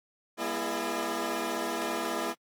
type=tone cluster; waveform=15% pulse; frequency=202.8 / 241.8 / 335.2 / 415 / 605 Hz; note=G#3 / B3 / E4 / G#4 / D#5; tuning=-41 / -36 / +29 / -1 / -49 cents; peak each=-36 / -30 / -27 / -31 / -32 dBFS; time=0.37-2.35 s; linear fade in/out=50 ms; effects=AAC 64 kbps